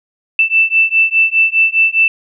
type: beating tone pair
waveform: sine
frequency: 2654 / 2658.9 Hz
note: E7 / E7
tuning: +11 / +14 cents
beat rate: 4.9 Hz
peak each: -12 dBFS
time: 0.39-2.08 s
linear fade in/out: 2 ms
effects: none